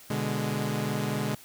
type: chord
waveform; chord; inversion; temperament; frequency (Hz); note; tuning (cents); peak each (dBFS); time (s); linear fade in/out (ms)
sawtooth; G# diminished; first; equal; 123.47 / 146.83 / 207.7; B2 / D3 / G#3; 0 / 0 / 0; -29 / -28 / -27; 0.1-1.35; 5
effects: white hiss -51 dBFS RMS until 1.44 s